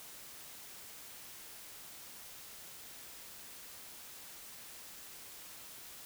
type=silence; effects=white hiss -51 dBFS RMS until 6.05 s